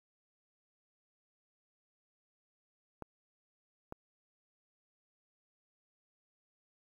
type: clicks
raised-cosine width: 1 ms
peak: -28 dBFS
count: 2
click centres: 3.023 / 3.924 s
effects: 10-bit